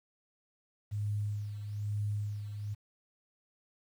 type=tone with tremolo; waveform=sine; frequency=103.83 Hz; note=G#2; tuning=in tune; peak=-30 dBFS; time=0.91-2.75 s; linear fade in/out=20 ms; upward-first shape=sine; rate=1.1 Hz; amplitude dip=60%; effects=10-bit